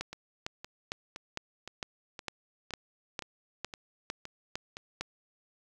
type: two click trains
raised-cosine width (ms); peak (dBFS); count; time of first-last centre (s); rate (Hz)
0.2; -17 / -24; 12 / 10; 0.01-5.01 / 0.13-4.769; 2.2 / 1.94
effects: 9-bit